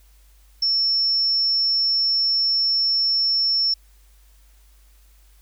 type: tone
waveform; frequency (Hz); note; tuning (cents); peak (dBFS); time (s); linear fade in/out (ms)
sine; 5400; E8; +41; -17; 0.62-3.74; 5
effects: added 50 Hz sine -50 dBFS peak until 5.41 s + white hiss -60 dBFS RMS until 5.41 s